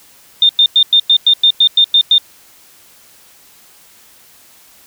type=tone bursts; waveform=sine; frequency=3624 Hz; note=A#7; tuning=50 cents flat; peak=-5 dBFS; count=11; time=0.42-2.181 s; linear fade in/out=2 ms; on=71 ms; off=98 ms; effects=white hiss -45 dBFS RMS until 4.86 s